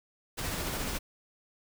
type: noise with tremolo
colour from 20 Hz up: pink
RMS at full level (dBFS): -33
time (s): 0.37-0.99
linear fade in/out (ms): 20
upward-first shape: sine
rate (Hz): 14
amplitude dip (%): 25
effects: none